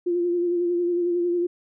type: tone with vibrato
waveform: sine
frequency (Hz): 349.2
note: F4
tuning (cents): 0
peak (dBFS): -20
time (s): 0.06-1.47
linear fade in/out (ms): 10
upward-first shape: sine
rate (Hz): 11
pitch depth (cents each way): 31
effects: none